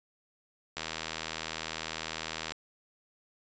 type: click train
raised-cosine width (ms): 0.2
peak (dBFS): -17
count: 141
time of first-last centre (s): 0.77-2.52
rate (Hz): 80
effects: resampled to 16000 Hz